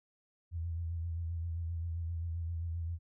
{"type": "tone with vibrato", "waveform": "sine", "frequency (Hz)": 83.7, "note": "E2", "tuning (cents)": 27, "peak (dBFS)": -34, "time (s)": [0.51, 2.99], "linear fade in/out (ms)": 50, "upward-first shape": "sine", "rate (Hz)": 7.6, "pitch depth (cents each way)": 45, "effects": []}